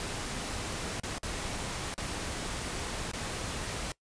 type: noise with dropouts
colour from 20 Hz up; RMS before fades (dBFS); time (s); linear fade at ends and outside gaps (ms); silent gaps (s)
pink; -36; 0-3.92; 1; 0.999-1.034 / 1.183-1.231 / 1.941-1.979 / 3.115-3.134
effects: noise-tail reverb RT60 0.1 s tail -21 dB re dry + resampled to 22050 Hz